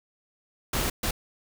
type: noise bursts at uneven times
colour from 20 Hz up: pink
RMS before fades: -27 dBFS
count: 2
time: 0.73-0.9 / 1.03-1.11 s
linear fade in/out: 5 ms
effects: none